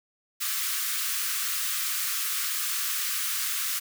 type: high-pass noise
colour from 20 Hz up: white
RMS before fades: -29 dBFS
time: 0.4-3.8 s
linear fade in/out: 20 ms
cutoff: 1100 Hz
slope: 96 dB/octave
effects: none